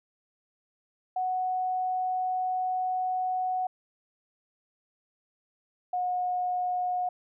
sine tone pair in turn, 740 / 724.8 Hz, F#5 / F#5, 0 / -36 cents, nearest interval unison, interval 36 cents, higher first, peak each -26 dBFS, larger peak neither, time 1.16-3.67 / 5.93-7.09 s, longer first, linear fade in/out 5 ms, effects none

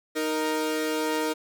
sawtooth tone pair together, 311.1 / 467.4 Hz, D#4 / A#4, 0 / +5 cents, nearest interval perfect fifth, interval 705 cents, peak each -24 dBFS, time 0.15-1.34 s, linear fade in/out 20 ms, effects none

